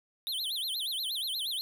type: tone with vibrato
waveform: square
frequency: 3576 Hz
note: A7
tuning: 27 cents sharp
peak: -32 dBFS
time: 0.27-1.61 s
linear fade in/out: 0 ms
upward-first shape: sine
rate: 8.4 Hz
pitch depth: 290 cents each way
effects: none